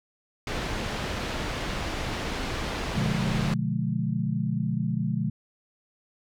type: low-pass noise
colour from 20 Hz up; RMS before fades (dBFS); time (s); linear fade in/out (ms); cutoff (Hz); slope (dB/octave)
pink; -31; 0.47-3.54; 2; 4300; 12
type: chord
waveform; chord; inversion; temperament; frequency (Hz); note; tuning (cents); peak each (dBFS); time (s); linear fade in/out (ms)
sine; B diminished seventh; none; just; 123.47 / 148.16 / 177.8 / 213.4; B2 / D3 / F3 / Ab3; 0 / +16 / +31 / +47; -30; 2.95-5.3; 5
effects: none